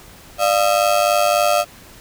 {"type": "ring-modulated tone", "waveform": "35% pulse", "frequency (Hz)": 647, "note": "E5", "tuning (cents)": -32, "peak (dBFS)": -9, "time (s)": [0.38, 1.65], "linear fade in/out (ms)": 50, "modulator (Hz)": 51.8, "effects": ["pink hiss -43 dBFS RMS until 2 s"]}